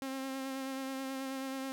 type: tone with vibrato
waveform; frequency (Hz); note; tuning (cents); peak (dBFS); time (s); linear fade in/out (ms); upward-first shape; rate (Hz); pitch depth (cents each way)
sawtooth; 266.8; C4; +34; -33; 0.02-1.72; 0; sine; 9.3; 21
effects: none